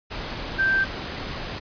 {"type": "tone in noise", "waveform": "sine", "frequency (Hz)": 1565, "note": "G6", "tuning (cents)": -3, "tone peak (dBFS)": -18, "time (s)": [0.58, 0.85], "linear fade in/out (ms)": 20, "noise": "pink", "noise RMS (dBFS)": -32, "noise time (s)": [0.1, 1.6], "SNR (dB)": 11, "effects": ["resampled to 11025 Hz"]}